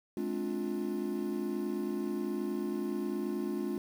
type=chord; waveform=triangle; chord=D half-diminished seventh; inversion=second; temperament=just; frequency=211.4 / 264.3 / 293.7 / 352.4 Hz; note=Ab3 / C4 / D4 / F4; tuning=+31 / +18 / 0 / +16 cents; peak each=-35 / -38 / -36 / -34 dBFS; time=0.17-3.78 s; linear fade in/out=2 ms; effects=9-bit